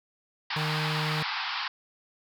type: band-pass noise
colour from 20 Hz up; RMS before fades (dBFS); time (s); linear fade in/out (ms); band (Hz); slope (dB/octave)
pink; -32; 0.5-1.68; 5; 780 to 5100; 96
type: tone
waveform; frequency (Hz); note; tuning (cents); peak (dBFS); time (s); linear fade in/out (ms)
45% pulse; 154; D#3; -17; -29; 0.56-1.23; 5
effects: none